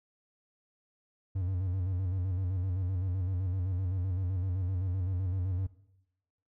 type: tone with vibrato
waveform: triangle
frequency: 92.3 Hz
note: F#2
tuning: 4 cents flat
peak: -27 dBFS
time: 1.35-5.67 s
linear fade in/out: 10 ms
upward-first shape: square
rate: 7.8 Hz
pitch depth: 65 cents each way
effects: noise-tail reverb RT60 0.9 s tail -19 dB re dry